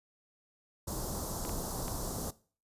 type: band-stop noise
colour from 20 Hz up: pink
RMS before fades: -37 dBFS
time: 0.87-2.31 s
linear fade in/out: 10 ms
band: 1100 to 5100 Hz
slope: 24 dB/octave
type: clicks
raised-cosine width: 0.3 ms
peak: -28 dBFS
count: 3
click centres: 1.451 / 1.494 / 1.881 s
effects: noise-tail reverb RT60 0.4 s tail -19 dB re dry + resampled to 32000 Hz